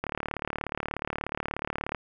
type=click train; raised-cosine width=0.5 ms; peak=-15 dBFS; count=71; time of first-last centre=0.04-1.947 s; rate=36.7 Hz; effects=none